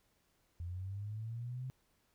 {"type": "linear sweep", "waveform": "sine", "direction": "up", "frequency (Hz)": [84.4, 130.81], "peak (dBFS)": -39, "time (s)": [0.6, 1.7], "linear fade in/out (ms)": 0, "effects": ["pink hiss -75 dBFS RMS until 2.14 s"]}